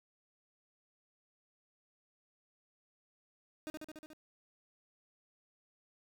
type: tone with echo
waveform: 30% pulse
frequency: 309.3 Hz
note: D#4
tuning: 10 cents flat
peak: -37 dBFS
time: 3.67-3.7 s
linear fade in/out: 0 ms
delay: 72 ms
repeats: 6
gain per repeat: -2 dB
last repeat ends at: 4.132 s
effects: none